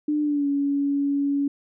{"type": "tone with pitch glide", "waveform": "sine", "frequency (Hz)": [298.9, 282.1], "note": ["D4", "C#4"], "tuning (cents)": [31, 30], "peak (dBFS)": -20, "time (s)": [0.08, 1.48], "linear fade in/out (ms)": 5, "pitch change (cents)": -101, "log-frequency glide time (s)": [0.22, 0.47], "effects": []}